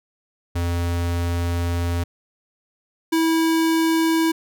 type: tone pair in turn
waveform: square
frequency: 86.2 / 325.4 Hz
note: F2 / E4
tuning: -22 / -22 cents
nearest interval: octave + major seventh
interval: 2300 cents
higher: second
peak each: -21 / -17 dBFS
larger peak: second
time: 0.55-2.04 / 3.12-4.32 s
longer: first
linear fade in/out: 10 ms
effects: none